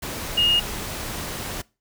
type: tone in noise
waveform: sine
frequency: 2852 Hz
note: F7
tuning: 36 cents sharp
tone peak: -16 dBFS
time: 0.37-0.6 s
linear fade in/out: 10 ms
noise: pink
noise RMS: -31 dBFS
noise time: 0.02-1.62 s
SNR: +12 dB
effects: noise-tail reverb RT60 0.3 s tail -23 dB re dry